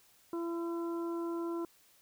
harmonic tone, 337.8 Hz, E4, 42 cents sharp, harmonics 1 / 2 / 3 / 4, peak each -34 / -49 / -45 / -50 dBFS, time 0.33-1.65 s, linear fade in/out 2 ms, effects white hiss -65 dBFS RMS until 2.01 s

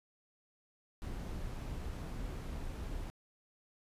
brown noise, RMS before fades -41 dBFS, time 1.02-3.1 s, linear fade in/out 0 ms, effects resampled to 32000 Hz

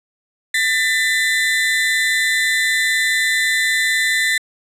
35% pulse tone pair together, 1785 / 2004 Hz, A6 / B6, +24 / +25 cents, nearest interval major second, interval 201 cents, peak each -16 dBFS, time 0.54-4.38 s, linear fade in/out 5 ms, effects low-pass 11000 Hz 12 dB/octave

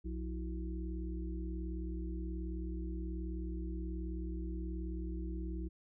harmonic tone with a mistuned harmonic, 60.4 Hz, B1, 38 cents flat, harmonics 1 / 3 / 5 / 6, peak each -38 / -46 / -45 / -52 dBFS, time 0.04-5.69 s, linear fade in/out 20 ms, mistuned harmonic 5, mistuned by +120 cents, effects none

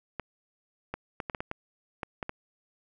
clicks, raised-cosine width 0.5 ms, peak -18 dBFS, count 10, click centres 0.197 / 0.94 / 1.202 / 1.298 / 1.348 / 1.405 / 1.514 / 2.032 / 2.228 / 2.294 s, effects none

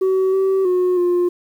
sine tone with pitch steps, 378.5 / 384 / 363.1 / 353.8 Hz, F#4 / G4 / F#4 / F4, +39 / -36 / -33 / +23 cents, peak -11 dBFS, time 0.01-1.29 s, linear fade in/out 10 ms, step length 320 ms, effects tanh soft clip ceiling -13 dBFS + 8-bit

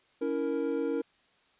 triangle chord, A# diminished, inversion first, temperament equal with one note detuned, 281.7 / 329.6 / 466.2 Hz, C#4 / E4 / A#4, +28 / 0 / 0 cents, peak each -31 / -32 / -29 dBFS, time 0.21-1.02 s, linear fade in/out 10 ms, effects white hiss -66 dBFS RMS until 1.59 s + resampled to 8000 Hz

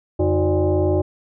sine tone with frequency modulation, 139.8 Hz, C#3, 15 cents sharp, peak -15 dBFS, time 0.19-1.02 s, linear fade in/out 10 ms, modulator 227 Hz, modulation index 2.1, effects none

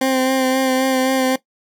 20% pulse tone with vibrato, 261.6 Hz, C4, in tune, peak -10 dBFS, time 0.01-1.36 s, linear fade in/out 5 ms, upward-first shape sine, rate 3.8 Hz, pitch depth 22 cents each way, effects noise-tail reverb RT60 0.1 s tail -17 dB re dry

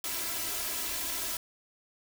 white noise with comb filter, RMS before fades -34 dBFS, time 0.04-1.37 s, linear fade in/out 2 ms, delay 3 ms, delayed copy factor +0.95, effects none

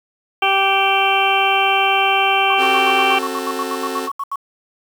harmonic tone, 389.7 Hz, G4, 10 cents flat, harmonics 1 / 2 / 3 / 4 / 6 / 7 / 8, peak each -24 / -17 / -21 / -26 / -20 / -21 / -22 dBFS, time 0.42-3.19 s, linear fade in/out 5 ms
sine tone bursts, 1108.7 Hz, C#6, in tune, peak -20 dBFS, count 16, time 2.5-4.358 s, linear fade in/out 2 ms, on 43 ms, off 78 ms
sawtooth chord, F# diminished, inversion second, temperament just, 266.4 / 370 / 444 Hz, C4 / F#4 / A4, +31 / 0 / +16 cents, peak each -23 dBFS, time 2.57-4.1 s, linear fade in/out 50 ms
effects 7-bit

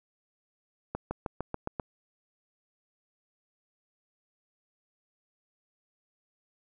accelerating click train, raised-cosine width 1 ms, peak -18 dBFS, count 7, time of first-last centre 0.95-1.798 s, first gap 160 ms, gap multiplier 0.95, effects none

